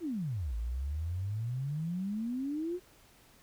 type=exponential two-way sweep; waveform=sine; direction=down then up; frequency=370 to 54 to 370 Hz; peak=-32 dBFS; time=0-2.8 s; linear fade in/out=50 ms; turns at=0.56 s; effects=pink hiss -61 dBFS RMS until 3.42 s